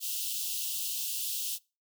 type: high-pass noise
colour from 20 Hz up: white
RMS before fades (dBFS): -34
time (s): 0-1.59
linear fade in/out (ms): 50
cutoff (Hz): 2700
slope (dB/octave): 96
effects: noise-tail reverb RT60 0.3 s tail -24 dB re dry